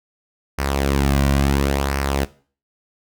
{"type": "tone with flanger", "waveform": "sawtooth", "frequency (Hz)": 69.3, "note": "C#2", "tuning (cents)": 0, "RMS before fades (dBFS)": -19, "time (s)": [0.58, 2.25], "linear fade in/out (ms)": 10, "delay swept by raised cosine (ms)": [0.27, 2.37], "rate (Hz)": 0.72, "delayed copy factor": -0.55, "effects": ["noise-tail reverb RT60 0.4 s tail -18 dB re dry"]}